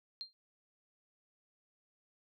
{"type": "tone with exponential decay", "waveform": "sine", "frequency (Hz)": 4186, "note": "C8", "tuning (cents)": 0, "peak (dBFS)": -36, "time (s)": [0.21, 0.33], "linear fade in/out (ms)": 0, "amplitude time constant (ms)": 25, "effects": []}